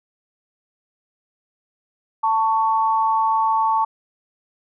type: tone pair together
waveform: sine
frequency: 888 / 1114.6 Hz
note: A5 / C#6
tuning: +16 / +9 cents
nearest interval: major third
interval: 393 cents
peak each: -17 / -21 dBFS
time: 2.23-3.85 s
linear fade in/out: 10 ms
effects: none